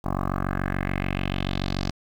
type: tone with low-pass filter sweep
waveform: 10% pulse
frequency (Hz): 46.91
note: F#1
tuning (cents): +25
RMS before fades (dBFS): -27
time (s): 0.04-1.91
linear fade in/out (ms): 10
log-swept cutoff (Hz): 970 to 5100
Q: 3.1
effects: 8-bit